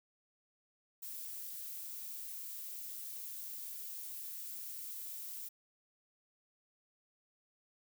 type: noise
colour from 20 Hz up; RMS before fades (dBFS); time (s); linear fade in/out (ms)
violet; -45; 1.02-5.49; 10
effects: none